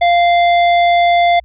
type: tone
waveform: square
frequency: 695 Hz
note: F5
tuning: 9 cents flat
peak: -9 dBFS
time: 0.01-1.4 s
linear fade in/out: 10 ms
effects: added 60 Hz sine -39 dBFS peak until 1.44 s + resampled to 8000 Hz